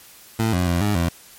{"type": "tone with pitch steps", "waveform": "20% pulse", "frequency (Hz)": [112.1, 89.4, 86.5, 103.5, 85.2], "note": ["A2", "F2", "F2", "G#2", "F2"], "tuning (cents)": [33, 41, -16, -5, -42], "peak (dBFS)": -13, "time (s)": [0.39, 1.09], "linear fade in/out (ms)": 5, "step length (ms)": 140, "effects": ["white hiss -46 dBFS RMS until 1.38 s", "MP3 64 kbps"]}